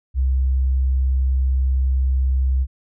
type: tone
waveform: sine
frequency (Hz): 65.41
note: C2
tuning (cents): 0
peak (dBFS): -15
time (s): 0.14-2.67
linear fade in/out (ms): 50
effects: none